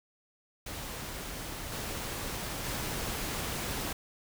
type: noise with level steps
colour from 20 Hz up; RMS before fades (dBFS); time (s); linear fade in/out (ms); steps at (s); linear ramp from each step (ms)
pink; -40 / -37 / -35; 0.66-3.93; 5; 1.72 / 2.64; 2
effects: none

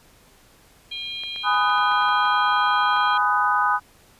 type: harmonic tone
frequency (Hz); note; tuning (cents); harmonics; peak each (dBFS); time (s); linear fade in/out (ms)
806; G5; +48; 3 / 4 / 5; -36 / -30 / -37; 0.91-3.18; 10
type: clicks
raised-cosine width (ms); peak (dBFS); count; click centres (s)
0.3; -24; 10; 1.236 / 1.361 / 1.544 / 1.698 / 1.781 / 1.919 / 2.022 / 2.089 / 2.254 / 2.966
type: chord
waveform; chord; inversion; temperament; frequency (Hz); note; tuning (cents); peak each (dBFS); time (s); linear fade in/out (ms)
sine; G# minor seventh; none; just; 830.6 / 996.7 / 1245.9 / 1495.1; G#5 / B5 / D#6 / F#6; 0 / +16 / +2 / +18; -24 / -23 / -21 / -24; 1.43-3.8; 50
effects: pink hiss -54 dBFS RMS until 4.19 s + resampled to 32000 Hz

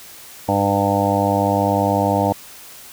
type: harmonic tone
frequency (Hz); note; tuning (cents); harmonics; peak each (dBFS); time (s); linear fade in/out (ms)
100; G2; +35; 1 / 2 / 3 / 5 / 6 / 7 / 8 / 9; -23 / -23 / -23 / -23 / -23 / -23 / -23 / -23; 0.48-2.33; 10
effects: white hiss -40 dBFS RMS until 2.92 s

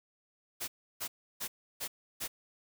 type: noise bursts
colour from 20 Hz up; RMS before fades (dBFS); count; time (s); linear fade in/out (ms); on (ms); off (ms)
white; -37; 5; 0.6-2.28; 20; 80; 320
effects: none

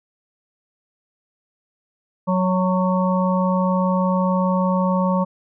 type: harmonic tone with a mistuned harmonic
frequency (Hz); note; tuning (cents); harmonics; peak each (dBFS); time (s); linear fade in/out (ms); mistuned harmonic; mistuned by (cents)
185; F#3; 0; 1 / 3 / 5 / 6; -18 / -23 / -25 / -26; 2.27-5.25; 20; 5; -22
effects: none

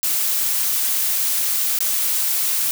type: noise with dropouts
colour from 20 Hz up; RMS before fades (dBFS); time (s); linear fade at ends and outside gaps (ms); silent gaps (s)
blue; -20; 0.03-2.71; 0; 1.788-1.805
effects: none

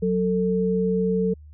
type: tone pair together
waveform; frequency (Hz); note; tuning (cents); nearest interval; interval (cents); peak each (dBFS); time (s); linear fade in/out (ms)
sine; 185 / 445.9; F#3 / A4; 0 / +23; octave + minor third; 1523; -22; 0.02-1.34; 10
effects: added 75 Hz sine -42 dBFS peak until 1.53 s

